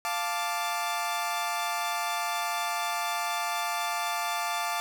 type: chord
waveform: sawtooth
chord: D minor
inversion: first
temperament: equal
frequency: 698.5 / 880 / 1174.7 Hz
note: F5 / A5 / D6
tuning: 0 / 0 / 0 cents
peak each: -29 dBFS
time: 0.05-4.8 s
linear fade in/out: 0 ms
effects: none